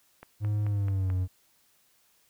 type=click train; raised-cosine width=0.5 ms; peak=-29 dBFS; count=5; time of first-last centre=0.23-1.101 s; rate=4.59 Hz
type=tone with pitch glide; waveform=triangle; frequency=104.7 to 92.21 Hz; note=G#2 to F#2; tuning=+15 to -5 cents; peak=-23 dBFS; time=0.4-1.28 s; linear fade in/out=50 ms; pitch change=-220 cents; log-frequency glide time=0.64-1.14 s
effects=white hiss -66 dBFS RMS until 2.29 s